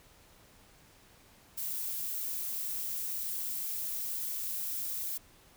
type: noise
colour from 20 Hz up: violet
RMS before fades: -36 dBFS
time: 1.57-5.18 s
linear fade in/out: 10 ms
effects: pink hiss -60 dBFS RMS until 5.56 s